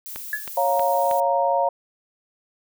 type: noise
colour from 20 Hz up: violet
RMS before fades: -35 dBFS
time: 0.06-1.2 s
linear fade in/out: 0 ms
type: click train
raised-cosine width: 0.3 ms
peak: -17 dBFS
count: 4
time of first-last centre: 0.16-1.112 s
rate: 3.15 Hz
type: tone with exponential decay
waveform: sine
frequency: 1706 Hz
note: G#6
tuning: 46 cents sharp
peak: -19 dBFS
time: 0.33-0.47 s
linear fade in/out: 2 ms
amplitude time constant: 30 ms
type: chord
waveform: sine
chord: Bb minor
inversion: first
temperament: equal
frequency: 554.4 / 698.5 / 932.3 Hz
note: Db5 / F5 / Bb5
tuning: 0 / 0 / 0 cents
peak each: -22 dBFS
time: 0.57-1.69 s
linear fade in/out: 5 ms
effects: none